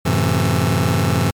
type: chord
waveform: sawtooth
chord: F# half-diminished seventh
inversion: none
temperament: just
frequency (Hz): 92.5 / 111 / 133.2 / 166.5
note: F#2 / A2 / C3 / E3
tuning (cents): 0 / +16 / +31 / +18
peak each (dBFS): -16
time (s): 0.05-1.31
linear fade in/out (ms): 10
effects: MP3 96 kbps